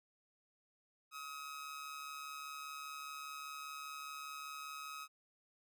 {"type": "tone with amplitude modulation", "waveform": "sawtooth", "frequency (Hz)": 1271, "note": "D#6", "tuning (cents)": 36, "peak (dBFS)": -39, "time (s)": [1.11, 5.08], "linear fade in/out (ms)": 50, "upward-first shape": "sine", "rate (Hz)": 145, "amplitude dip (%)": 55, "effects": []}